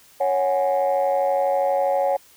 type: chord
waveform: sine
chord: C# suspended fourth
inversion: none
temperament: just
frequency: 554.4 / 739.2 / 831.5 Hz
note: C#5 / F#5 / G#5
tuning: 0 / -2 / +2 cents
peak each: -19 / -22 / -24 dBFS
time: 0.2-2.17 s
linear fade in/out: 10 ms
effects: tanh soft clip ceiling -12 dBFS + white hiss -52 dBFS RMS until 2.36 s